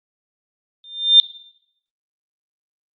sine tone with exponential growth, 3600 Hz, A7, 39 cents sharp, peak -3 dBFS, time 0.84-1.2 s, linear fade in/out 1 ms, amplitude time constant 78 ms, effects noise-tail reverb RT60 0.7 s tail -17 dB re dry + Opus 48 kbps

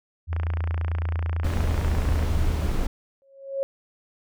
sine tone with pitch glide, 82.41 to 77.34 Hz, E2 to D#2, 0 to -10 cents, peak -23 dBFS, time 0.27-2.73 s, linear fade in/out 50 ms, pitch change -110 cents, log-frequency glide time 1.54-1.97 s
click train, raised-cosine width 0.5 ms, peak -19 dBFS, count 56, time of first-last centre 0.33-2.227 s, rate 29 Hz
brown noise, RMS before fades -25 dBFS, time 1.44-2.87 s, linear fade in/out 5 ms
sine tone with exponential growth, 546 Hz, C#5, 26 cents flat, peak -20 dBFS, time 3.22-3.63 s, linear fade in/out 0 ms, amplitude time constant 88 ms
effects none

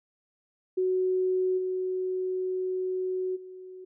sine tone with level steps, 371 Hz, F#4, 5 cents sharp, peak -23 / -27 / -41 dBFS, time 0.77-3.85 s, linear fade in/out 10 ms, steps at 1.57 / 3.35 s, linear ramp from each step 20 ms, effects none

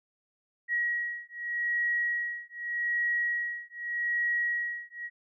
sine beating tone pair, 1905 / 1905.83 Hz, A#6 / A#6, +37 / +38 cents, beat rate 0.83 Hz, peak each -31 dBFS, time 0.68-5.1 s, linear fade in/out 50 ms, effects none

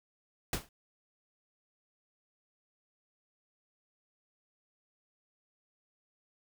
pink noise with exponential decay, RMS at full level -29 dBFS, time 0.53-0.69 s, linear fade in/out 2 ms, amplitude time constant 34 ms, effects none

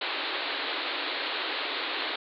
white band-pass noise, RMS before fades -32 dBFS, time 0.01-2.16 s, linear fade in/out 5 ms, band 270 to 4300 Hz, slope 96 dB/octave, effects none

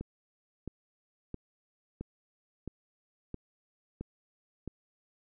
click train, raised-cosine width 3 ms, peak -25 dBFS, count 8, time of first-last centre 0.01-4.677 s, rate 1.5 Hz, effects none

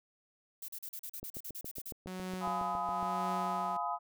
violet noise bursts, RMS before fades -43 dBFS, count 13, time 0.62-1.92 s, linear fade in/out 5 ms, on 64 ms, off 39 ms
click train, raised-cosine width 2 ms, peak -32 dBFS, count 14, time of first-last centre 1.23-3.028 s, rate 7.23 Hz
sawtooth tone with tremolo, 185 Hz, F#3, in tune, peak -33 dBFS, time 2.07-3.77 s, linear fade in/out 2 ms, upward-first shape triangle, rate 1 Hz, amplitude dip 75%
sine chord, F half-diminished seventh, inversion none, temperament just, 698.5 / 838.1 / 1005.8 / 1257.2 Hz, F5 / Ab5 / Cb6 / Eb6, 0 / +16 / +31 / +18 cents, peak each -38 dBFS, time 2.4-3.99 s, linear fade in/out 50 ms
effects none

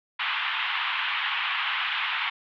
white band-pass noise, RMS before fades -28 dBFS, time 0.19-2.3 s, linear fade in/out 10 ms, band 880 to 3300 Hz, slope 48 dB/octave, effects none

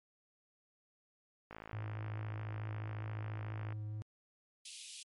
click train, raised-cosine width 0.5 ms, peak -32 dBFS, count 121, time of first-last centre 1.51-3.724 s, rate 54.2 Hz
triangle tone with vibrato, 106.4 Hz, G#2, 42 cents sharp, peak -37 dBFS, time 1.73-4.02 s, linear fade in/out 0 ms, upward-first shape sine, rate 4.6 Hz, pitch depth 10 cents each way
pink high-pass noise, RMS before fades -49 dBFS, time 4.65-5.03 s, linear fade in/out 5 ms, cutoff 2600 Hz, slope 48 dB/octave
effects MP3 48 kbps

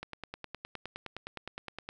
click train, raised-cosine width 0.3 ms, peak -23 dBFS, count 19, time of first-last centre 0.03-1.89 s, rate 9.68 Hz, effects none

